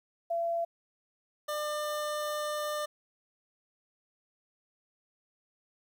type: tone pair in turn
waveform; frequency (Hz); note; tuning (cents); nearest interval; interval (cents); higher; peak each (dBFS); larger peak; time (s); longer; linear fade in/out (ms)
sine / 25% pulse; 677 / 599.1; E5 / D5; +46 / +34; major second; 212; first; -28; neither; 0.3-0.65 / 1.48-2.86; second; 10
effects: 11-bit